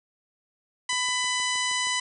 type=harmonic tone; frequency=998 Hz; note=B5; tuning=18 cents sharp; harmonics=1 / 2 / 3 / 4 / 5 / 6 / 7 / 8 / 9; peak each=-31 / -29 / -31 / -34 / -37 / -35 / -38 / -38 / -37 dBFS; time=0.89-2 s; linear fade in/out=5 ms
type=click train; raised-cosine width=1 ms; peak=-33 dBFS; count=7; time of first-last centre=0.93-1.87 s; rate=6.38 Hz
effects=none